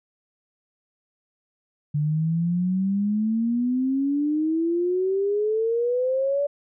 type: exponential sweep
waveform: sine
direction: up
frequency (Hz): 146.1 to 579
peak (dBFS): -20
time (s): 1.94-6.47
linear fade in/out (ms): 10
effects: none